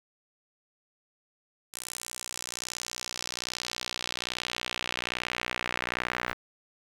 sawtooth tone with band-pass filter sweep, 61.2 Hz, B1, 15 cents flat, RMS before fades -36 dBFS, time 1.73-6.34 s, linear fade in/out 20 ms, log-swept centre 9400 to 1700 Hz, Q 1.6, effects 9-bit

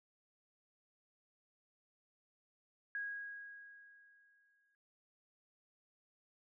sine tone with exponential decay, 1646 Hz, G#6, 16 cents flat, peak -37 dBFS, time 2.95-4.75 s, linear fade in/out 1 ms, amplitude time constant 390 ms, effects none

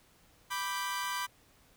sawtooth chord, G major, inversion first, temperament equal, 987.8 / 1174.7 / 1568 Hz, B5 / D6 / G6, 0 / 0 / 0 cents, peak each -32 / -35 / -36 dBFS, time 0.5-1.27 s, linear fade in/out 20 ms, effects pink hiss -64 dBFS RMS until 1.76 s

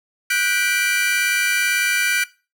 40% pulse chord, G major seventh, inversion third, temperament just, 1470 / 1568 / 1960 / 2352 Hz, F#6 / G6 / B6 / D7, -12 / 0 / -14 / +2 cents, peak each -21 / -24 / -26 / -21 dBFS, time 0.3-2.24 s, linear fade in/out 5 ms, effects noise-tail reverb RT60 0.3 s tail -18 dB re dry

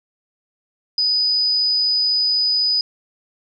sine tone, 4978 Hz, D#8, in tune, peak -15 dBFS, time 0.98-2.81 s, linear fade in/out 2 ms, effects none

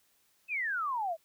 sine exponential sweep, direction down, 2637 to 622.3 Hz, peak -30 dBFS, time 0.48-1.17 s, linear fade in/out 50 ms, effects white hiss -70 dBFS RMS until 1.24 s

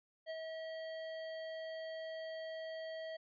square tone with ADSR envelope, 643 Hz, E5, 43 cents flat, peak -40 dBFS, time 0.26-3.17 s, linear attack 42 ms, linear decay 34 ms, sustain -3 dB, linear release 10 ms, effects resampled to 11025 Hz

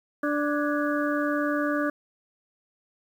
harmonic tone with a mistuned harmonic, 293.7 Hz, D4, in tune, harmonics 1 / 2 / 4 / 5 / 6, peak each -26 / -29 / -32 / -33 / -34 dBFS, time 0.23-1.9 s, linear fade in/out 5 ms, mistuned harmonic 6, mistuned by -94 cents, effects 9-bit

